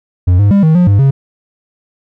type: tone with pitch steps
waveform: triangle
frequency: 90 / 101.8 / 199.7 / 158.3 / 177.9 / 100.3 / 136.6 Hz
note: F#2 / G#2 / G3 / D#3 / F3 / G2 / C#3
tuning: -47 / -34 / +32 / +30 / +32 / +40 / -25 cents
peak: -3 dBFS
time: 0.27-1.11 s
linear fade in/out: 10 ms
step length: 120 ms
effects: none